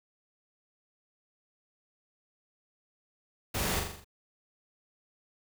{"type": "noise with echo", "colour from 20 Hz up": "pink", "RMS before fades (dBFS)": -32, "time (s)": [3.54, 3.8], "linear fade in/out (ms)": 10, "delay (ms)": 41, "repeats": 6, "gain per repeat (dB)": -4, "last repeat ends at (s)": 4.046, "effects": []}